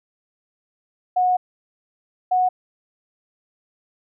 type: tone pair in turn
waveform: sine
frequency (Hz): 730 / 734.7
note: F#5 / F#5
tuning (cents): -24 / -12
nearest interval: unison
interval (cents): 12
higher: second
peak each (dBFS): -15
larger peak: neither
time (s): 1.16-1.37 / 2.31-2.49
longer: first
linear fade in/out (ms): 10
effects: none